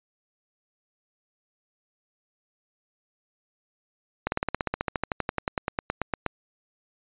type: slowing click train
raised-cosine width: 0.5 ms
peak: -10 dBFS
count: 25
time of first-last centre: 4.27-6.263 s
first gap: 51 ms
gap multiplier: 1.04
effects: resampled to 8000 Hz